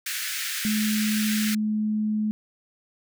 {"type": "high-pass noise", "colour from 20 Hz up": "pink", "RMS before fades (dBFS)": -30, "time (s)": [0.06, 1.55], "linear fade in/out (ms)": 5, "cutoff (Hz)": 1500, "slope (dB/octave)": 48}
{"type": "tone", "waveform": "sine", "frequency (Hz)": 213.8, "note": "A3", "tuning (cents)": -49, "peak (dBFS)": -22, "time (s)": [0.65, 2.31], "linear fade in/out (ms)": 0}
{"effects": []}